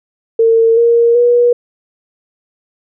sine tone with pitch steps, 454.4 / 468 / 482 Hz, A#4 / A#4 / B4, -44 / +7 / -42 cents, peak -6 dBFS, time 0.39-1.53 s, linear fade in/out 5 ms, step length 380 ms, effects none

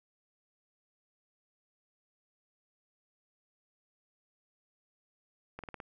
slowing click train, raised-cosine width 0.5 ms, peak -27 dBFS, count 5, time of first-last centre 5.59-5.802 s, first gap 47 ms, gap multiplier 1.08, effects none

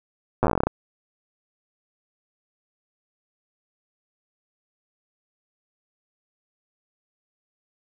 slowing click train, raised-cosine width 1 ms, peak -6 dBFS, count 14, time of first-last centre 0.43-0.67 s, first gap 8 ms, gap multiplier 1.13, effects none

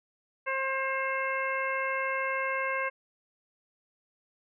harmonic tone, 533 Hz, C5, 32 cents sharp, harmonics 1 / 2 / 3 / 4 / 5, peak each -34 / -33 / -34 / -34 / -39 dBFS, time 0.46-2.9 s, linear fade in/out 20 ms, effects none

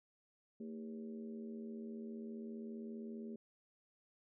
harmonic tone with a mistuned harmonic, 80.2 Hz, E2, 47 cents flat, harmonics 3 / 4 / 5 / 6 / 7, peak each -45 / -58 / -51 / -62 / -63 dBFS, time 0.6-3.36 s, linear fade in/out 5 ms, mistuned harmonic 3, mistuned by -110 cents, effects none

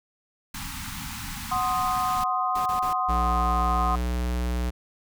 pink band-stop noise, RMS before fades -35 dBFS, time 0.54-2.24 s, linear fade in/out 5 ms, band 280 to 790 Hz, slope 96 dB/octave
sine chord, C diminished, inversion second, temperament equal, 740 / 1046.5 / 1244.5 Hz, Gb5 / C6 / Eb6, 0 / 0 / 0 cents, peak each -27 dBFS, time 1.51-3.96 s, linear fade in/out 10 ms
pink noise bursts, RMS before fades -38 dBFS, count 3, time 2.55-2.932 s, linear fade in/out 5 ms, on 110 ms, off 26 ms
square tone, 61 Hz, B1, 21 cents flat, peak -25 dBFS, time 3.08-4.71 s, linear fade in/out 20 ms
effects none

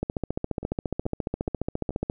two click trains, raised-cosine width 2 ms, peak -22 / -13 dBFS, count 4 / 31, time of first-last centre 0.63-1.907 / 0.03-2.099 s, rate 2.35 / 14.5 Hz, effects none

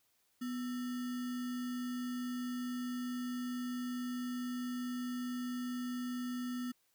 sine tone with sample-and-hold, 247.3 Hz, B3, 3 cents sharp, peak -36 dBFS, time 0.41-6.72 s, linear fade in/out 10 ms, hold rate 1575 Hz, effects white hiss -75 dBFS RMS until 6.94 s

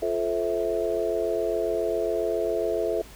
sine chord, F major seventh, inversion none, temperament just, 349.2 / 436.5 / 523.8 / 654.8 Hz, F4 / A4 / C5 / E5, 0 / -14 / +2 / -12 cents, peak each -30 / -27 / -32 / -28 dBFS, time 0.02-3.02 s, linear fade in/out 5 ms, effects added 50 Hz sine -47 dBFS peak until 3.15 s + pink hiss -48 dBFS RMS until 3.15 s

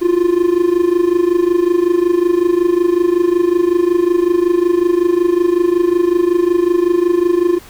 triangle tone with amplitude modulation, 350 Hz, F4, 4 cents sharp, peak -5 dBFS, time 0.01-7.59 s, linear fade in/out 20 ms, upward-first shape sine, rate 25.4 Hz, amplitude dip 80%, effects pink hiss -40 dBFS RMS until 7.69 s

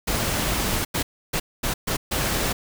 pink noise bursts at uneven times, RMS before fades -24 dBFS, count 6, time 0.07-0.85 / 0.94-1.03 / 1.33-1.4 / 1.63-1.74 / 1.87-1.97 / 2.11-2.53 s, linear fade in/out 10 ms, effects none

